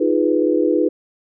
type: chord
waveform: sine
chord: F half-diminished seventh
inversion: third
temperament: equal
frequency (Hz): 311.1 / 349.2 / 415.3 / 493.9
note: Eb4 / F4 / Ab4 / Cb5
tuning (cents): 0 / 0 / 0 / 0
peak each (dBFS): -18 / -19 / -21 / -20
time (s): 0-0.89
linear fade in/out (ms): 10
effects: none